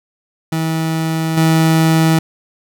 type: tone with level steps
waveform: 30% pulse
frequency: 161.1 Hz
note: E3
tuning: 39 cents flat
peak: -13 / -7 dBFS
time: 0.52-2.19 s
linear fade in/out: 5 ms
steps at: 1.37 s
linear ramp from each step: 5 ms
effects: none